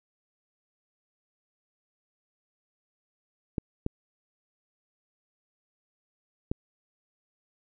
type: clicks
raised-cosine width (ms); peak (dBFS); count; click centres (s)
3; -15; 3; 3.582 / 3.864 / 6.515
effects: none